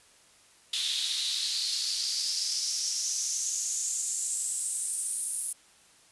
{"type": "noise with high-pass filter sweep", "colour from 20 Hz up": "pink", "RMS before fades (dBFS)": -31, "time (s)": [0.73, 5.53], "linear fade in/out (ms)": 5, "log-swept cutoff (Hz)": [3500, 10000], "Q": 5.1, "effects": ["white hiss -59 dBFS RMS until 6.11 s", "resampled to 24000 Hz"]}